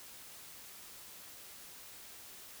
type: silence
effects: white hiss -52 dBFS RMS until 2.6 s